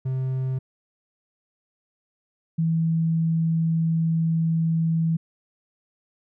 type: tone pair in turn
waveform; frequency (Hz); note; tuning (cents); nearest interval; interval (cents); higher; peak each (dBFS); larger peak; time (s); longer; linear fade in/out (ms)
triangle / sine; 130.81 / 163.29; C3 / E3; 0 / -16; major third; 384; second; -21 / -19; second; 0.05-0.59 / 2.58-5.17; second; 10
effects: none